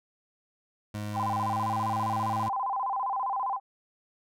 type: tone with pitch glide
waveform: 25% pulse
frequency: 104.8 to 107.75 Hz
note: G#2 to A2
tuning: +16 to -36 cents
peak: -29 dBFS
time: 0.94-2.49 s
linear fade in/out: 5 ms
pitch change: +48 cents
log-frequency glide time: 1.33-1.72 s
type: tone with vibrato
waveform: sine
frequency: 895 Hz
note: A5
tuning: 29 cents sharp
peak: -27 dBFS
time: 1.13-3.6 s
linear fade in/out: 50 ms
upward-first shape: square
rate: 15 Hz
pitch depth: 220 cents each way
effects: none